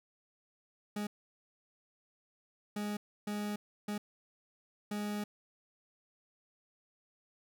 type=tone bursts at uneven times; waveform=40% pulse; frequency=207.7 Hz; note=G#3; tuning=in tune; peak=-34 dBFS; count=5; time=0.96-1.07 / 2.76-2.97 / 3.27-3.56 / 3.88-3.98 / 4.91-5.24 s; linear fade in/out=5 ms; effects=none